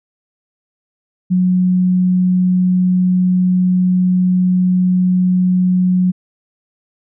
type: tone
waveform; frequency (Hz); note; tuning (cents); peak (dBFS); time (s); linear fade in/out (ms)
sine; 182.5; F#3; -24; -10; 1.3-6.12; 20
effects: none